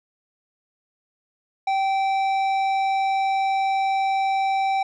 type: tone with tanh clipping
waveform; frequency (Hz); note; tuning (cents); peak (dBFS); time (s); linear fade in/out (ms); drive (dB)
sine; 776; G5; -18; -21; 1.67-4.83; 5; 11
effects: none